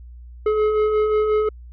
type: tone with frequency modulation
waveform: sine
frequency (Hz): 427.8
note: A4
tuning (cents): -49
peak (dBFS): -13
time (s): 0.46-1.49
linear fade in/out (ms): 5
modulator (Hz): 850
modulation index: 0.52
effects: tanh soft clip ceiling -15 dBFS + added 60 Hz sine -37 dBFS peak until 1.72 s